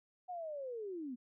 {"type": "linear sweep", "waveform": "sine", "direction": "down", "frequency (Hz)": [740, 233.1], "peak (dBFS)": -40, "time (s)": [0.28, 1.16], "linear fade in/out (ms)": 20, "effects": []}